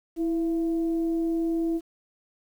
sine tone with frequency modulation, 329.6 Hz, E4, in tune, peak -23 dBFS, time 0.16-1.81 s, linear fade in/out 50 ms, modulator 350 Hz, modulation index 0.25, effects 9-bit

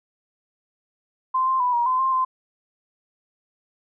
sine tone with pitch steps, 1038 / 1049 / 990 / 951 / 1026 / 1055 / 1036 Hz, C6 / C6 / B5 / A#5 / C6 / C6 / C6, -14 / +4 / +4 / +34 / -34 / +14 / -17 cents, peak -18 dBFS, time 1.34-2.25 s, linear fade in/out 10 ms, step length 130 ms, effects none

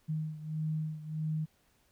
sine beating tone pair, 155.4 / 157 Hz, D#3 / D#3, -2 / +16 cents, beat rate 1.6 Hz, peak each -34 / -38 dBFS, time 0.08-1.46 s, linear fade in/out 20 ms, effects pink hiss -70 dBFS RMS until 1.91 s

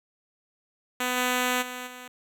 5% pulse tone with level steps, 250 Hz, B3, 21 cents sharp, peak -14 / -12 / -23 / -29 dBFS, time 1-2.08 s, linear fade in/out 5 ms, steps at 1.16 / 1.61 / 1.86 s, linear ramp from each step 20 ms, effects none

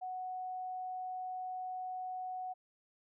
sine tone, 740 Hz, F#5, in tune, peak -38 dBFS, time 0.01-2.54 s, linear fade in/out 20 ms, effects none

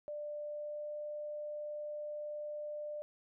sine tone with pitch glide, 593 to 596.4 Hz, D5 to D5, +17 to +27 cents, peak -39 dBFS, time 0.08-3.02 s, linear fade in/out 0 ms, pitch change +10 cents, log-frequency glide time 0.42-0.93 s, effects none

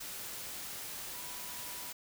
sine tone in noise, 980 Hz, B5, 14 cents flat, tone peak -54 dBFS, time 1.13-1.91 s, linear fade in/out 10 ms, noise white, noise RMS -43 dBFS, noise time 0-1.93 s, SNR -14 dB, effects none

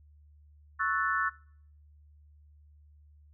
sine chord, F# minor seventh, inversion second, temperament equal, 1108.7 / 1318.5 / 1480 / 1760 Hz, C#6 / E6 / F#6 / A6, 0 / 0 / 0 / 0 cents, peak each -32 dBFS, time 0.79-1.3 s, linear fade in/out 20 ms, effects noise-tail reverb RT60 0.6 s tail -23 dB re dry + added 74 Hz sine -55 dBFS peak until 3.33 s

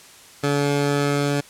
15% pulse tone pair together, 143.2 / 429.1 Hz, D3 / A4, -43 / -43 cents, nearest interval octave + perfect fifth, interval 1900 cents, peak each -13 / -23 dBFS, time 0.43-1.41 s, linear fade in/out 10 ms, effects white hiss -46 dBFS RMS until 1.49 s + low-pass 10000 Hz 12 dB/octave

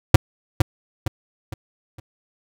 square tone with echo, 106.6 Hz, G#2, 46 cents sharp, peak -4 dBFS, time 0.14-0.16 s, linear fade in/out 5 ms, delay 460 ms, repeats 4, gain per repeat -8 dB, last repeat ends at 2 s, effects none

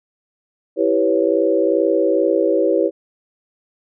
sine chord, C# half-diminished seventh, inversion first, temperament equal, 329.6 / 392 / 493.9 / 554.4 Hz, E4 / G4 / B4 / C#5, 0 / 0 / 0 / 0 cents, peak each -19 dBFS, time 0.76-2.91 s, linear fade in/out 50 ms, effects none

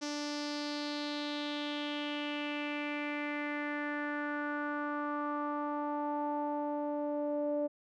sawtooth tone with low-pass filter sweep, 293.7 Hz, D4, in tune, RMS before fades -36 dBFS, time 0.01-7.68 s, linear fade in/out 20 ms, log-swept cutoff 5700 to 590 Hz, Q 4.1, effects none

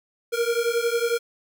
square beating tone pair, 463.8 / 474.8 Hz, A#4 / A#4, -9 / +32 cents, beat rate 11 Hz, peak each -25 dBFS, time 0.32-1.19 s, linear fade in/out 20 ms, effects none

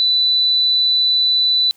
sine tone, 3983 Hz, B7, 14 cents sharp, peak -12 dBFS, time 0-1.71 s, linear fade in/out 0 ms, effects white hiss -56 dBFS RMS until 1.76 s

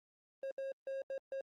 triangle tone bursts at uneven times, 540 Hz, C#5, 45 cents flat, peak -36 dBFS, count 5, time 0.43-0.51 / 0.58-0.72 / 0.87-1.02 / 1.1-1.18 / 1.32-1.41 s, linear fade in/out 2 ms, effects Opus 24 kbps

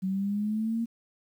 sine linear sweep, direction up, 186.5 to 233.1 Hz, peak -26 dBFS, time 0.02-0.86 s, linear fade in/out 20 ms, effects 10-bit

